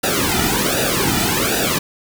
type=noise with flanger; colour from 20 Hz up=pink; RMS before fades=-18 dBFS; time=0.03-1.79 s; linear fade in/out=10 ms; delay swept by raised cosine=0.92 to 1.88 ms; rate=1.3 Hz; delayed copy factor=-0.95; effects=none